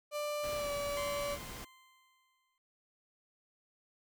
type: tone with pitch glide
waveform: 35% pulse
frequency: 592 to 574.8 Hz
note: D5 to D5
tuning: +14 to -37 cents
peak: -33 dBFS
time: 0.11-1.38 s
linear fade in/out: 50 ms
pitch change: -51 cents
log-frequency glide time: 0.54-0.72 s
type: noise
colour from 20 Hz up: pink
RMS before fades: -46 dBFS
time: 0.43-1.65 s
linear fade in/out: 10 ms
type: tone with exponential decay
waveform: 20% pulse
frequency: 1041 Hz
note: C6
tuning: 9 cents flat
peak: -35 dBFS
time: 0.97-2.58 s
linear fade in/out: 1 ms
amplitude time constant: 350 ms
effects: none